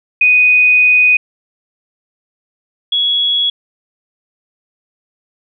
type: tone pair in turn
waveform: sine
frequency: 2489 / 3352 Hz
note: D#7 / G#7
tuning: 0 / +15 cents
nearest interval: perfect fourth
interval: 515 cents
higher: second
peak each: -6 / -11 dBFS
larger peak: first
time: 0.21-1.17 / 2.92-3.5 s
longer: first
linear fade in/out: 5 ms
effects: none